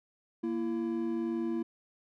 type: tone pair together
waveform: triangle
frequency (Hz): 233.1 / 335.4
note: A#3 / E4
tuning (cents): 0 / +30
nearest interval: tritone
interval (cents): 630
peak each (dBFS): -32 / -30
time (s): 0.43-1.63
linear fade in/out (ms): 10
effects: none